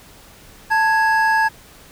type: tone pair together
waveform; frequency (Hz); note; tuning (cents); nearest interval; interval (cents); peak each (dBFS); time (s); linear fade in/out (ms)
triangle; 884.2 / 1662; A5 / G#6; +8 / +1; major seventh; 1093; -14 / -15; 0.7-1.49; 20
effects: pink hiss -45 dBFS RMS until 1.91 s